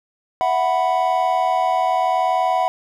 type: chord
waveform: triangle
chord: E suspended second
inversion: none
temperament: equal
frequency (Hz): 659.3 / 740 / 987.8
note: E5 / F#5 / B5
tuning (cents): 0 / 0 / 0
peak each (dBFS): -21 / -16 / -20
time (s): 0.41-2.68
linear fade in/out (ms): 0
effects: none